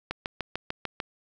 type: click train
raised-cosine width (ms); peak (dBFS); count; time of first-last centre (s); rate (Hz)
0.3; -14; 7; 0.11-1.002; 6.73
effects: none

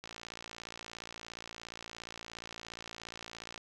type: click train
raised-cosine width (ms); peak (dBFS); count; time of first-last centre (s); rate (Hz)
0.2; -26; 203; 0.04-3.578; 57.1
effects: none

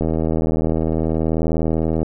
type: click train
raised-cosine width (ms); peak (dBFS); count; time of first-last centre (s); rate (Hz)
2; -7; 163; 0.01-2.03; 80.2
effects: none

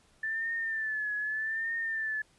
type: tone with vibrato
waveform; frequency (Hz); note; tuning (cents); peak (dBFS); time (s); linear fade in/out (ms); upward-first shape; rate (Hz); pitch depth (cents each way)
sine; 1760; A6; 0; -30; 0.23-2.22; 5; triangle; 0.82; 78
effects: pink hiss -65 dBFS RMS until 2.38 s + resampled to 24000 Hz

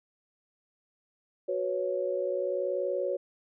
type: chord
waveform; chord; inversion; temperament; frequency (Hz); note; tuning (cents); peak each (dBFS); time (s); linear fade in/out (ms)
sine; F# suspended fourth; none; equal; 370 / 493.9 / 554.4; F#4 / B4 / C#5; 0 / 0 / 0; -33 / -34 / -30; 1.48-3.17; 10
effects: none

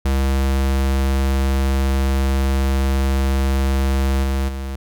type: tone with level steps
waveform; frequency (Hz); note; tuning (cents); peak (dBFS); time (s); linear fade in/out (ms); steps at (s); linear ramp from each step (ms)
square; 67.3; C2; +49; -16 / -18 / -25; 0.05-4.76; 5; 4.23 / 4.48; 10
effects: none

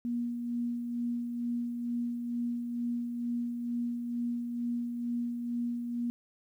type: tone with tremolo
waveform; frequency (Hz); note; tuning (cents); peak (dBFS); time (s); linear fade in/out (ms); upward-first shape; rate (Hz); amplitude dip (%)
sine; 238.9; A#3; +43; -29; 0.05-6.1; 0; sine; 2.2; 40
effects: 11-bit

